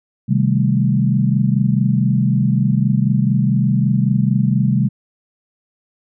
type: chord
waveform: sine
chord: A half-diminished seventh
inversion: first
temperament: equal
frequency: 130.81 / 155.56 / 196 / 220 Hz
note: C3 / Eb3 / G3 / A3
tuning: 0 / 0 / 0 / 0 cents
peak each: -16 / -20 / -17 / -21 dBFS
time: 0.28-4.89 s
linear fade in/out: 20 ms
effects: none